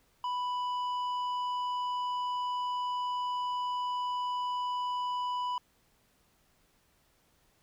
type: tone with tanh clipping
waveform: triangle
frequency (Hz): 990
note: B5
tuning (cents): +4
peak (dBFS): -32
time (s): 0.24-5.58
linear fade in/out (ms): 2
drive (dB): 12
effects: pink hiss -69 dBFS RMS until 7.62 s